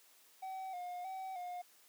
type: tone with vibrato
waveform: triangle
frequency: 737 Hz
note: F#5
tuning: 7 cents flat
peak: -39 dBFS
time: 0.42-1.62 s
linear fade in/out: 10 ms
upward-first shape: square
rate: 1.6 Hz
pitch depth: 54 cents each way
effects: white hiss -65 dBFS RMS until 1.88 s + high-pass 300 Hz 12 dB/octave